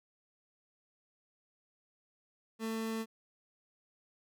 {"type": "tone", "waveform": "30% pulse", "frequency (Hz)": 223.4, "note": "A3", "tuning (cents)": 27, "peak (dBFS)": -32, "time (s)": [2.59, 3.06], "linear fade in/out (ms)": 50, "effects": []}